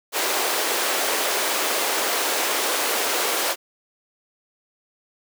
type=high-pass noise; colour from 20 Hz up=pink; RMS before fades=-23 dBFS; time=0.12-3.56 s; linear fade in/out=50 ms; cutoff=380 Hz; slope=24 dB/octave; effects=none